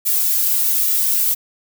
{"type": "noise with flanger", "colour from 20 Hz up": "violet", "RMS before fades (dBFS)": -17, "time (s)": [0.05, 1.35], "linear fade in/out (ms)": 20, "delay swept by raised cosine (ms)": [1.9, 2.85], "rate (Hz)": 1.2, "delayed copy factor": -0.9, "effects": []}